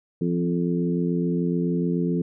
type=harmonic tone with a mistuned harmonic; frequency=87 Hz; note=F2; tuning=6 cents flat; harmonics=2 / 3 / 4 / 5; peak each=-23 / -27 / -29 / -31 dBFS; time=0.21-2.22 s; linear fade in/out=5 ms; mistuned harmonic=2; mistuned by=-23 cents; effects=none